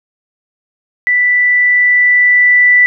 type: tone with level ramp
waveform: sine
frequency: 1975.5 Hz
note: B6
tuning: in tune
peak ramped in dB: -8 to -4 dBFS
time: 1.07-2.86 s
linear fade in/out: 0 ms
effects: none